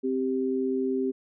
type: tone pair together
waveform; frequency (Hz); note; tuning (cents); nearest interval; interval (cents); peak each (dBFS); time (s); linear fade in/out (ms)
sine; 261.6 / 392; C4 / G4; 0 / 0; perfect fifth; 700; -27 / -27; 0.03-1.12; 20
effects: none